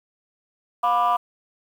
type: chord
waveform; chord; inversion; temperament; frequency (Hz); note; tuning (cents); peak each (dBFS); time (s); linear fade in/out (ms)
sine; B diminished; second; just; 711.2 / 987.8 / 1185.3; F5 / B5 / D6; +31 / 0 / +16; -20; 0.83-1.17; 10
effects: tanh soft clip ceiling -13 dBFS + 8-bit